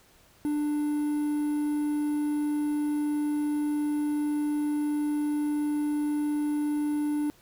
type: tone with quantisation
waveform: triangle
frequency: 296.4 Hz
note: D4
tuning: 16 cents sharp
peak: -23 dBFS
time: 0.45-7.3 s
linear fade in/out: 0 ms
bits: 8
effects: pink hiss -59 dBFS RMS until 7.41 s